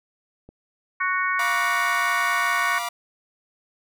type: click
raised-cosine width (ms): 2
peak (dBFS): -31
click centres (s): 0.49
type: harmonic tone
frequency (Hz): 370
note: F#4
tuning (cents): 0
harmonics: 3 / 4 / 5 / 6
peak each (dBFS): -25 / -26 / -27 / -28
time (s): 1-2.79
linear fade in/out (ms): 10
type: chord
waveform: sawtooth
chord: B diminished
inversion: second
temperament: equal with one note detuned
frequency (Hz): 698.5 / 968.6 / 1174.7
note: F5 / B5 / D6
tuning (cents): 0 / -34 / 0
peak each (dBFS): -27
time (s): 1.39-2.89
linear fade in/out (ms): 5
effects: none